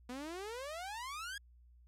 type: exponential sweep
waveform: sawtooth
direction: up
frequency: 240 to 1684 Hz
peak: -38 dBFS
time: 0.09-1.38 s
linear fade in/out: 5 ms
effects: added 60 Hz sine -59 dBFS peak until 1.87 s + low-pass 11000 Hz 12 dB/octave